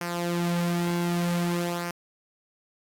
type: tone with flanger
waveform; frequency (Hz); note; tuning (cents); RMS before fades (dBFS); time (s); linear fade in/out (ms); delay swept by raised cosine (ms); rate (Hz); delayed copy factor
sawtooth; 173.2; F3; -14; -27; 0.01-1.91; 2; 0.26 to 4.16; 0.53; -0.6
effects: AAC 64 kbps